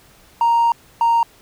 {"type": "tone pair in turn", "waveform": "triangle", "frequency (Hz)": [932.3, 928.7], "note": ["A#5", "A#5"], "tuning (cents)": [0, -7], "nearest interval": "unison", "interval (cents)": 7, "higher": "first", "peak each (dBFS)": -9, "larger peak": "neither", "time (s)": [[0.41, 0.72], [1.01, 1.23]], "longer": "first", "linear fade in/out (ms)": 2, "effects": ["tanh soft clip ceiling -8 dBFS", "pink hiss -50 dBFS RMS until 1.41 s"]}